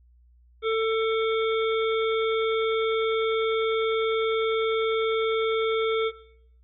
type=harmonic tone with a mistuned harmonic; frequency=445 Hz; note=A4; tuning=20 cents sharp; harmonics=1 / 3 / 5 / 7 / 8; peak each=-22 / -30 / -34 / -39 / -37 dBFS; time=0.62-6.12 s; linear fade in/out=50 ms; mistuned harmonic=7; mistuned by=+73 cents; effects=noise-tail reverb RT60 0.7 s tail -18 dB re dry + added 60 Hz sine -54 dBFS peak until 6.63 s